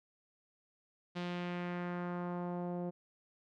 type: tone with low-pass filter sweep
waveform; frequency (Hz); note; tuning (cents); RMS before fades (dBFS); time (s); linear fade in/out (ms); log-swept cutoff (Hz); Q
sawtooth; 176.4; F3; +18; -39; 1.15-2.91; 20; 3800 to 580; 1.5
effects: none